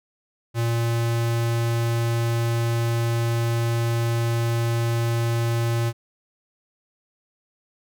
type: tone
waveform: square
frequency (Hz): 116.54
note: A#2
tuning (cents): 0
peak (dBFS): -21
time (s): 0.54-5.93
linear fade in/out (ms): 50
effects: none